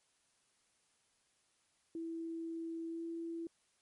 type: tone with pitch glide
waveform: sine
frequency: 329.6 to 333 Hz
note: E4 to E4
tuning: 0 to +18 cents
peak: -39 dBFS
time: 1.95-3.47 s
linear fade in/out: 2 ms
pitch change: +18 cents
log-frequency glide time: 2.88-3.03 s
effects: white hiss -75 dBFS RMS until 3.81 s + MP3 48 kbps